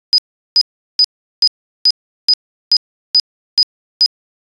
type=tone bursts; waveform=sine; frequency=4978 Hz; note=D#8; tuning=in tune; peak=-6 dBFS; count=10; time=0.13-4.06 s; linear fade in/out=0 ms; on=51 ms; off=380 ms; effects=resampled to 22050 Hz